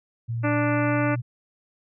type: tone with pitch glide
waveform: sine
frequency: 116 to 121.49 Hz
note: A#2 to B2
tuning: -8 to -28 cents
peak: -25 dBFS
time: 0.28-1.22 s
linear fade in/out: 20 ms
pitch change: +80 cents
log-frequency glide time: 0.47-1.02 s
type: harmonic tone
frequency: 293.7 Hz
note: D4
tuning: in tune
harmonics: 1 / 2 / 3 / 4 / 5 / 6 / 7 / 8 / 9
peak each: -24 / -27 / -33 / -32 / -31 / -37 / -35 / -37 / -39 dBFS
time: 0.43-1.16 s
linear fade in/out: 20 ms
effects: none